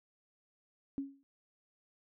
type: tone with exponential decay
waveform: sine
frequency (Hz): 275.7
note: C#4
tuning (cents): -9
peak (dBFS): -31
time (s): 0.98-1.23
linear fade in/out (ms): 0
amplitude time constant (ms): 53
effects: none